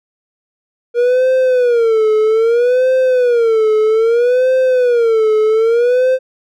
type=tone with vibrato; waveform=triangle; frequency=472.7 Hz; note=A#4; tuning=24 cents sharp; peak=-7 dBFS; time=0.94-6.19 s; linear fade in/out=50 ms; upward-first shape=sine; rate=0.62 Hz; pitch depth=160 cents each way; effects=none